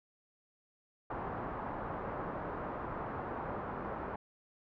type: low-pass noise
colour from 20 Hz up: white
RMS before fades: -40 dBFS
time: 1.1-4.16 s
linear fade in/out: 5 ms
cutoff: 1200 Hz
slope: 24 dB/octave
effects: none